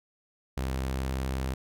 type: tone with vibrato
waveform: sawtooth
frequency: 65.7 Hz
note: C2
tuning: 8 cents sharp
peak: -25 dBFS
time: 0.57-1.54 s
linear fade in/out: 5 ms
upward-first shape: sine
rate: 19 Hz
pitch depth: 47 cents each way
effects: none